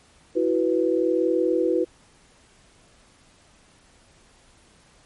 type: chord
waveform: sine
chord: E suspended second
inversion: none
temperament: equal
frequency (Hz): 329.6 / 370 / 493.9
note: E4 / F#4 / B4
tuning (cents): 0 / 0 / 0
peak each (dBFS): -23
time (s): 0.35-1.85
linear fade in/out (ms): 20
effects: pink hiss -56 dBFS RMS until 5.05 s + MP3 48 kbps